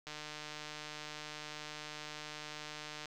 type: click train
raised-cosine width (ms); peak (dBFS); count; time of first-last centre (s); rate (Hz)
0.2; -27; 452; 0.07-3.057; 151
effects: none